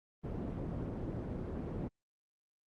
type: low-pass noise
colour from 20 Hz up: white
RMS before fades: -39 dBFS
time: 0.23-1.89 s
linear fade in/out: 20 ms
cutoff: 290 Hz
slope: 12 dB/octave
effects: Opus 24 kbps